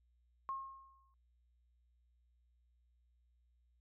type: tone with exponential decay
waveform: sine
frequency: 1077 Hz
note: C6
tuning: 50 cents sharp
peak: -36 dBFS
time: 0.49-1.14 s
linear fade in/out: 0 ms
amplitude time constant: 140 ms
effects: added 60 Hz sine -70 dBFS peak until 3.8 s